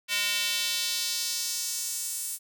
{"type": "tone with high-pass filter sweep", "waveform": "square", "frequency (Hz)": 205.3, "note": "G#3", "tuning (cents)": -20, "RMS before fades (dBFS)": -30, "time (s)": [0.08, 2.39], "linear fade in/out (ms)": 50, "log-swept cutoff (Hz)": [2500, 9100], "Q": 1.6, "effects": []}